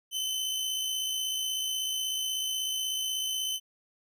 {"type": "tone with amplitude modulation", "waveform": "sawtooth", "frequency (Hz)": 3048, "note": "G7", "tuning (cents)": -49, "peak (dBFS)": -25, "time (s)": [0.11, 3.6], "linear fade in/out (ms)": 50, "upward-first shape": "sine", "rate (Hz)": 56.3, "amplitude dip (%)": 30, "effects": []}